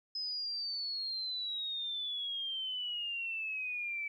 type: exponential sweep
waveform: sine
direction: down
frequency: 5100 to 2300 Hz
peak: -35 dBFS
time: 0.15-4.08 s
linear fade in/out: 5 ms
effects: 12-bit